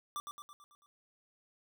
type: tone with echo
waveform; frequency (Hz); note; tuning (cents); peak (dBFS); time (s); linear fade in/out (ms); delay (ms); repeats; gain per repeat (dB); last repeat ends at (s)
square; 1174.7; D6; 0; -37; 0.16-0.2; 0; 110; 6; -5; 0.86
effects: none